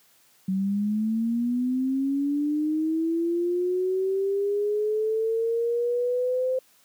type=linear sweep; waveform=sine; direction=up; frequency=187.3 to 519 Hz; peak=-22 dBFS; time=0.48-6.59 s; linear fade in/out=5 ms; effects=white hiss -60 dBFS RMS until 6.84 s + high-pass 100 Hz 12 dB/octave